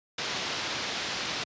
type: low-pass noise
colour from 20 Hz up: white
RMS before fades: -33 dBFS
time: 0.18-1.44 s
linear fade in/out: 5 ms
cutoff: 5200 Hz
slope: 24 dB/octave
effects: high-pass 100 Hz 12 dB/octave + resampled to 16000 Hz